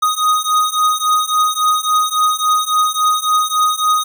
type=beating tone pair; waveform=square; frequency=1244.5 / 1248.1 Hz; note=D#6 / D#6; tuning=0 / +5 cents; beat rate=3.6 Hz; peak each=-17 / -16 dBFS; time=0.02-4.04 s; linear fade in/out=10 ms; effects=none